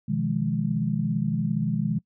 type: chord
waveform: sine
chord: F half-diminished seventh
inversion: second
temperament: just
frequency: 125.72 / 157.15 / 174.61 / 209.5 Hz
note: Cb3 / Eb3 / F3 / Ab3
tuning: +31 / +18 / 0 / +15 cents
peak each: -30 / -27 / -30 / -27 dBFS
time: 0.08-1.99 s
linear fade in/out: 10 ms
effects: noise-tail reverb RT60 0.1 s tail -23 dB re dry